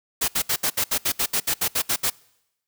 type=noise bursts; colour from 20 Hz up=white; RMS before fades=-22 dBFS; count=14; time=0.21-2.102 s; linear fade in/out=10 ms; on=72 ms; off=68 ms; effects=noise-tail reverb RT60 0.9 s tail -25 dB re dry